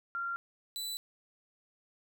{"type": "tone pair in turn", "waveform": ["sine", "sawtooth"], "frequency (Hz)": [1383, 3977], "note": ["F6", "B7"], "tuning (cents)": [-17, 11], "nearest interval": "octave + tritone", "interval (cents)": 1828, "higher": "second", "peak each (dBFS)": [-33, -33], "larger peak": "neither", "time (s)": [[0.15, 0.36], [0.76, 0.97]], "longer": "neither", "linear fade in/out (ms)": 0, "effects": []}